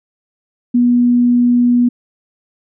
sine tone, 243 Hz, B3, 28 cents flat, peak -8 dBFS, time 0.74-1.89 s, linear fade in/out 10 ms, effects none

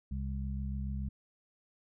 harmonic tone, 67 Hz, C2, 42 cents sharp, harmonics 1 / 2 / 3, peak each -35 / -41 / -41 dBFS, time 0.11-1.09 s, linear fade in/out 5 ms, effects none

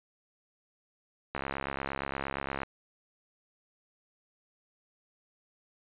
click train, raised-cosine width 0.5 ms, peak -18 dBFS, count 89, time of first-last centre 1.35-2.633 s, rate 68.6 Hz, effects resampled to 8000 Hz

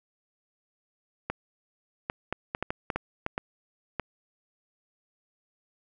clicks, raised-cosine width 0.5 ms, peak -14 dBFS, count 11, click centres 1.3 / 2.099 / 2.326 / 2.549 / 2.626 / 2.705 / 2.902 / 2.96 / 3.264 / 3.379 / 3.997 s, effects none

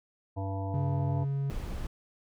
harmonic tone, 97.2 Hz, G2, 14 cents flat, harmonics 1 / 3 / 5 / 7 / 9 / 10, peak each -32 / -40 / -44 / -40 / -44 / -48 dBFS, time 0.36-1.25 s, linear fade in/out 20 ms
triangle tone, 138.59 Hz, C#3, in tune, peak -26 dBFS, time 0.74-1.5 s, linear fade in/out 0 ms
brown noise, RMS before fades -35 dBFS, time 1.5-1.87 s, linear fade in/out 5 ms
effects none

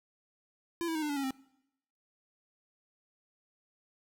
square tone with pitch steps, 339.3 / 325.5 / 312.2 / 299.5 / 287.3 / 275.6 / 264.4 Hz, F4 / E4 / D#4 / D4 / D4 / C#4 / C4, -50 / -22 / +6 / +34 / -38 / -10 / +18 cents, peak -32 dBFS, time 0.81-1.307 s, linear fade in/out 0 ms, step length 71 ms, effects noise-tail reverb RT60 0.8 s tail -22 dB re dry

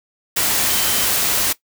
sine tone in noise, 3094 Hz, G7, 23 cents flat, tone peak -27 dBFS, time 0.69-1.05 s, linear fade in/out 10 ms, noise white, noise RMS -18 dBFS, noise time 0.36-1.53 s, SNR -12 dB, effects noise-tail reverb RT60 0.1 s tail -17 dB re dry

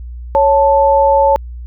sine tone pair together, 554.4 / 880.1 Hz, C#5 / A5, 0 / 0 cents, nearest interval minor sixth, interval 800 cents, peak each -10 dBFS, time 0.35-1.36 s, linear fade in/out 0 ms, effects added 60 Hz sine -25 dBFS peak until 1.66 s

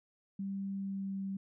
sine tone with pitch glide, 196 to 194.31 Hz, G3 to G3, 0 to -15 cents, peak -35 dBFS, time 0.39-1.37 s, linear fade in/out 5 ms, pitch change -15 cents, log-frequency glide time 0.73-1.2 s, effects none

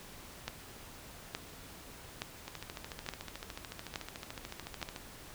two click trains, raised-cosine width 0.2 ms, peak -24 / -18 dBFS, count 35 / 6, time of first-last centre 2.48-4.962 / 0.48-4.828 s, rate 13.7 / 1.15 Hz, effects pink hiss -51 dBFS RMS until 5.34 s

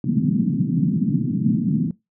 white band-pass noise, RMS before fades -20 dBFS, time 0.04-1.91 s, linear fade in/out 2 ms, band 130 to 260 Hz, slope 48 dB/octave, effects noise-tail reverb RT60 0.2 s tail -21 dB re dry

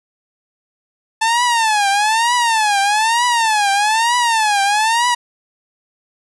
sawtooth tone with vibrato, 880 Hz, A5, in tune, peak -9 dBFS, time 1.21-5.15 s, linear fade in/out 10 ms, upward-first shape triangle, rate 1.1 Hz, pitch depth 200 cents each way, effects resampled to 24000 Hz + 8-bit

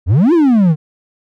triangle exponential two-way sweep, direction up then down, 77.78 to 360.5 to 146.2 Hz, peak -5 dBFS, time 0.06-0.76 s, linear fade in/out 50 ms, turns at 0.33 s, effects none

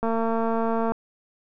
click train, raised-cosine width 1 ms, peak -13 dBFS, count 203, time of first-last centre 0.03-0.92 s, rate 227 Hz, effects none

